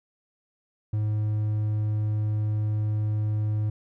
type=tone; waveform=triangle; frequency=106.5 Hz; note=G#2; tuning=44 cents sharp; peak=-21 dBFS; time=0.93-3.7 s; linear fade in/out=5 ms; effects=none